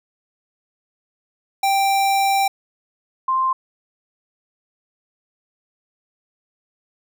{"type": "tone pair in turn", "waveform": ["square", "sine"], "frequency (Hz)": [785, 1047.8], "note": ["G5", "C6"], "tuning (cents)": [2, 2], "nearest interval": "perfect fourth", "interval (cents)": 500, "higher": "second", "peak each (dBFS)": -16, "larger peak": "neither", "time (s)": [[1.63, 2.48], [3.28, 3.53]], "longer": "first", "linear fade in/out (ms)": 5, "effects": []}